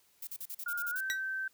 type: noise bursts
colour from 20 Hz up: violet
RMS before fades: -41 dBFS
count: 9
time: 0.22-1.008 s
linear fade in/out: 5 ms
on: 52 ms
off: 40 ms
type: tone with pitch glide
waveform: sine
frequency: 1421 to 1549.6 Hz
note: F6 to G6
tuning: +30 to -20 cents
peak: -33 dBFS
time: 0.66-1.48 s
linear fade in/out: 5 ms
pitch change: +150 cents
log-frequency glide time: 0.91-0.99 s
type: tone with exponential decay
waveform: 20% pulse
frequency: 1928 Hz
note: B6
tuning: 42 cents flat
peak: -23 dBFS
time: 1.1-1.21 s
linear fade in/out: 0 ms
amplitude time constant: 22 ms
effects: white hiss -68 dBFS RMS until 1.53 s